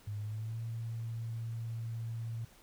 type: tone with pitch glide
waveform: sine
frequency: 103.83 to 114.54 Hz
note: G#2 to A#2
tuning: 0 to -30 cents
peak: -36 dBFS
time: 0.07-2.45 s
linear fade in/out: 5 ms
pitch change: +170 cents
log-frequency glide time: 0.17-0.6 s
effects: pink hiss -61 dBFS RMS until 2.62 s